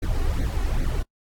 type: noise with flanger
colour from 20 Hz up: brown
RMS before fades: -23 dBFS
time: 0.02-1.03 s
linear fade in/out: 10 ms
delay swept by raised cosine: 0.48 to 2.78 ms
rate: 2.5 Hz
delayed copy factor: +1
effects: noise-tail reverb RT60 0.1 s tail -26 dB re dry + AAC 64 kbps